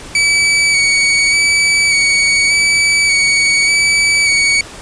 sawtooth tone with vibrato, 2269 Hz, C#7, 40 cents sharp, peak -6 dBFS, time 0.15-4.61 s, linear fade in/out 2 ms, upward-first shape square, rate 0.85 Hz, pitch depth 19 cents each way, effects pink hiss -32 dBFS RMS until 4.81 s + resampled to 22050 Hz

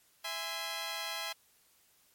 10% pulse chord, E augmented, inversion none, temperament just, 659.3 / 824.1 / 1030.1 Hz, E5 / G#5 / B#5, 0 / -14 / -27 cents, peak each -33 dBFS, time 0.24-1.33 s, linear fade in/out 10 ms, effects white hiss -67 dBFS RMS until 2.14 s + MP3 64 kbps

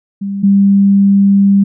sine tone pair in turn, 198.3 / 198.3 Hz, G3 / G3, +20 / +20 cents, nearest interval unison, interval 0 cents, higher neither, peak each -16 / -5 dBFS, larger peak second, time 0.21-0.43 / 0.43-1.64 s, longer second, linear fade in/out 10 ms, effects none

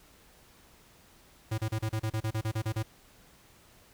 square tone bursts, 109.7 Hz, A2, 5 cents flat, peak -29 dBFS, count 13, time 1.51-2.829 s, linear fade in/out 10 ms, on 71 ms, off 33 ms, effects pink hiss -59 dBFS RMS until 3.93 s

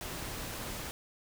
pink noise, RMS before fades -40 dBFS, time 0.01-0.91 s, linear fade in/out 0 ms, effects none

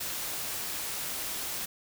white noise, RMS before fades -35 dBFS, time 0-1.66 s, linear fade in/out 10 ms, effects none

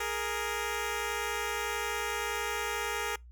10% pulse tone pair together, 415.3 / 466.2 Hz, G#4 / A#4, 0 / 0 cents, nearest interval major second, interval 200 cents, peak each -26 dBFS, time 0-3.16 s, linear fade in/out 5 ms, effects noise-tail reverb RT60 0.2 s tail -26 dB re dry + added 60 Hz sine -48 dBFS peak until 3.31 s

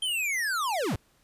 square linear sweep, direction down, 3175 to 61.6 Hz, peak -27 dBFS, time 0.02-0.96 s, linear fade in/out 5 ms, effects pink hiss -65 dBFS RMS until 1.23 s + resampled to 32000 Hz

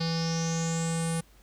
square tone with low-pass filter sweep, 164.81 Hz, E3, in tune, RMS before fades -29 dBFS, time 0-1.21 s, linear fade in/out 10 ms, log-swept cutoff 4600 to 9700 Hz, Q 8.4, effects added 50 Hz sine -56 dBFS peak until 1.42 s + pink hiss -61 dBFS RMS until 1.42 s

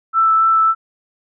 sine tone with vibrato, 1323 Hz, E6, 6 cents sharp, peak -10 dBFS, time 0.13-0.75 s, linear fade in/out 50 ms, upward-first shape sine, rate 3.6 Hz, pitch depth 9 cents each way, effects none

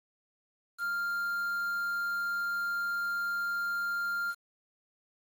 triangle tone with quantisation, 1396.9 Hz, F6, in tune, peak -28 dBFS, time 0.78-4.35 s, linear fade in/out 50 ms, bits 8, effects AAC 64 kbps

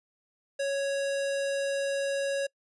square tone, 554.4 Hz, C#5, in tune, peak -28 dBFS, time 0.59-2.47 s, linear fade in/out 10 ms, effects noise-tail reverb RT60 0.1 s tail -26 dB re dry + resampled to 24000 Hz

